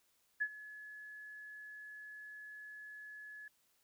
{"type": "tone with ADSR envelope", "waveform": "sine", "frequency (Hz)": 1703, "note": "G#6", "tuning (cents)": 43, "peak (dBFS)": -30, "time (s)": [0.4, 3.48], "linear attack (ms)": 18, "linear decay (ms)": 60, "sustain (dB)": -18, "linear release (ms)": 3, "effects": ["white hiss -75 dBFS RMS until 3.83 s"]}